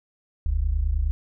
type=tone pair together; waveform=sine; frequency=42.8 / 72.4 Hz; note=F1 / D2; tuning=-34 / -24 cents; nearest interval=major sixth; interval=910 cents; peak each=-23 dBFS; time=0.46-1.11 s; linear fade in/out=0 ms; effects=none